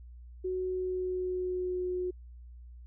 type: tone with pitch glide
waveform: sine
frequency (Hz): 370 to 363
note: F#4 to F#4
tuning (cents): 0 to -33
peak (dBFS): -30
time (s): 0.44-2.11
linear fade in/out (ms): 10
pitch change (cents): -33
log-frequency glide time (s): 0.68-1.87
effects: added 60 Hz sine -46 dBFS peak until 2.86 s